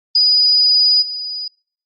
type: tone with level steps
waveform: sine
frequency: 4941 Hz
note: D#8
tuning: 13 cents flat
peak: -9 / -22 dBFS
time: 0.15-1.48 s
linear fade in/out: 5 ms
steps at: 1.01 s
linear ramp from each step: 20 ms
effects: noise-tail reverb RT60 0.5 s tail -26 dB re dry + Opus 32 kbps